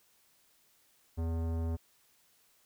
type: tone with tanh clipping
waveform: sine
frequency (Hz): 82.41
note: E2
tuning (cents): 0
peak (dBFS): -33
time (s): 1.17-1.77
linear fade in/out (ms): 20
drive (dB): 18
effects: white hiss -68 dBFS RMS until 2.65 s